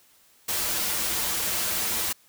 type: noise with comb filter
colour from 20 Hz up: white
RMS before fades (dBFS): -27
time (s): 0.48-2.13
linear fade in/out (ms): 10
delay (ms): 7.4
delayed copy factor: -0.7
effects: white hiss -59 dBFS RMS until 2.28 s